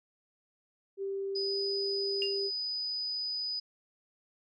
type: tone with pitch glide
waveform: sine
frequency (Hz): 392 to 395.9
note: G4 to G4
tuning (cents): 0 to +17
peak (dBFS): -32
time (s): 0.97-2.51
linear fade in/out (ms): 50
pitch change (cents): +17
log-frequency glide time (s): 1.36-1.6
type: tone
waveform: sine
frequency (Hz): 4978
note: D#8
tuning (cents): 0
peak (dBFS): -32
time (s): 1.35-3.6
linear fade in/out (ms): 10
type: tone with exponential decay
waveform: sine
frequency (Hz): 2811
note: F7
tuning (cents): +11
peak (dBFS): -27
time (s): 2.22-2.4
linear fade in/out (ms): 1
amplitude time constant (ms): 37
effects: tanh soft clip ceiling -18 dBFS